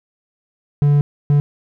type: tone bursts at uneven times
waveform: triangle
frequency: 144.8 Hz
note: D3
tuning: 24 cents flat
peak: -8 dBFS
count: 2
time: 0.82-1.01 / 1.3-1.4 s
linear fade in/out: 0 ms
effects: none